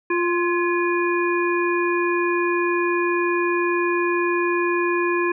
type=harmonic tone with a mistuned harmonic; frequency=349.2 Hz; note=F4; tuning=in tune; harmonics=1 / 3 / 5 / 7; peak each=-20 / -25 / -27 / -28 dBFS; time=0.1-5.32 s; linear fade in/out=5 ms; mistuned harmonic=5; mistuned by=-52 cents; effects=none